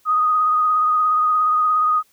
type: tone with vibrato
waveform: sine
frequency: 1244.5 Hz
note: D#6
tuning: in tune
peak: -14 dBFS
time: 0.05-2.03 s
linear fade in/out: 50 ms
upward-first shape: sine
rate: 17 Hz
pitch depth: 23 cents each way
effects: white hiss -59 dBFS RMS until 2.12 s